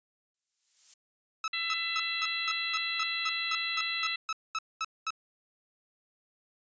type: noise with exponential growth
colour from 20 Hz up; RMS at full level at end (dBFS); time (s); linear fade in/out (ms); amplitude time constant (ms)
violet; -44; 0.34-0.94; 5; 130
type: tone bursts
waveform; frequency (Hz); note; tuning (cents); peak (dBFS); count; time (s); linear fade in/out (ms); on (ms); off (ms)
sawtooth; 1300; E6; -24; -26; 15; 1.44-5.105; 2; 39; 220
type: harmonic tone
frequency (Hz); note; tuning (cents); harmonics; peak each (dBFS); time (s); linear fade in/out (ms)
669; E5; +25; 2 / 3 / 4 / 5 / 6; -42 / -36 / -35 / -40 / -35; 1.53-4.16; 5
effects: resampled to 16000 Hz